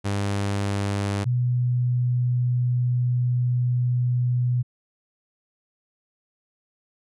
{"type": "tone pair in turn", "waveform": ["sawtooth", "sine"], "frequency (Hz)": [100.3, 123.42], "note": ["G2", "B2"], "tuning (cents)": [40, -1], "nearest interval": "major third", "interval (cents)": 359, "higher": "second", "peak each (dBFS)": -19, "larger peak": "neither", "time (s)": [[0.04, 1.25], [1.25, 4.63]], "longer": "second", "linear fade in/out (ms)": 20, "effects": ["resampled to 24000 Hz"]}